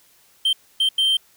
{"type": "tone bursts at uneven times", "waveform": "triangle", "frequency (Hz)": 3136, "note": "G7", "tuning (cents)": 0, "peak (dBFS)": -14, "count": 3, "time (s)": [[0.45, 0.53], [0.8, 0.89], [0.98, 1.17]], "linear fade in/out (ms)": 5, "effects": ["white hiss -56 dBFS RMS until 1.36 s"]}